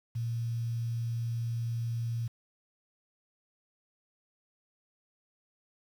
sine tone with quantisation, 116.54 Hz, A#2, in tune, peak -30 dBFS, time 0.15-2.28 s, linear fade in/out 10 ms, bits 9, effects none

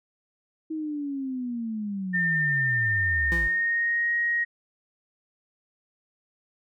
sine linear sweep, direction down, 319.4 to 51.5 Hz, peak -28 dBFS, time 0.7-3.48 s, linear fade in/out 10 ms
sine tone with pitch glide, 1806 to 1882.7 Hz, A6 to A#6, +45 to +17 cents, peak -22 dBFS, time 2.13-4.45 s, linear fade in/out 20 ms, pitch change +72 cents, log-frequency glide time 2.87-4.15 s
25% pulse tone with exponential decay, 169.6 Hz, E3, 50 cents sharp, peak -24 dBFS, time 3.32-3.73 s, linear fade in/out 0 ms, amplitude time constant 87 ms
effects none

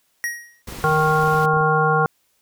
square tone with exponential decay, 1891 Hz, A#6, 24 cents sharp, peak -20 dBFS, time 0.24-0.62 s, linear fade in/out 0 ms, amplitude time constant 81 ms
pink noise, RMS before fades -35 dBFS, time 0.67-1.46 s, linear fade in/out 5 ms
clicks, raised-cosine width 3 ms, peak -24 dBFS, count 12, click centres 0.687 / 0.725 / 0.787 / 0.849 / 0.903 / 1.236 / 1.277 / 1.346 / 1.446 / 1.538 / 1.569 / 1.611 s
harmonic tone, 155.56 Hz, D#3, in tune, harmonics 1 / 3 / 5 / 7 / 9, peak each -21 / -21 / -21 / -21 / -21 dBFS, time 0.84-2.06 s, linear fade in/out 0 ms
effects white hiss -65 dBFS RMS until 2.41 s

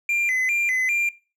triangle tone with vibrato, 2200 Hz, C#7, 14 cents flat, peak -18 dBFS, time 0.09-1.09 s, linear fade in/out 2 ms, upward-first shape square, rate 2.5 Hz, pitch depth 140 cents each way, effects noise-tail reverb RT60 0.3 s tail -18 dB re dry

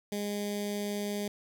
15% pulse tone with notch filter, 205.2 Hz, G#3, 21 cents flat, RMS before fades -34 dBFS, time 0.12-1.28 s, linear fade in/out 2 ms, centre 1200 Hz, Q 0.53, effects none

